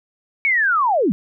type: linear sweep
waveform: sine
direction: down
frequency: 2264 to 167.1 Hz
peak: -14 dBFS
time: 0.45-1.12 s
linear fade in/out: 0 ms
effects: none